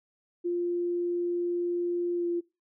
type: tone with pitch glide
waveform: sine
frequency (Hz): 349.2 to 345.2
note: F4 to F4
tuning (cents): 0 to -20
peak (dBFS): -26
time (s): 0.44-2.41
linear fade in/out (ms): 20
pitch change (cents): -20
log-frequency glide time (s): 2.15-2.27
effects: noise-tail reverb RT60 0.3 s tail -24 dB re dry